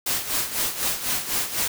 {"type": "noise with tremolo", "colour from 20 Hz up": "white", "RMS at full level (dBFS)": -23, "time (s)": [0.06, 1.68], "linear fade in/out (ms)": 5, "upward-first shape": "sine", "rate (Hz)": 4, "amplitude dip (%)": 70, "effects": []}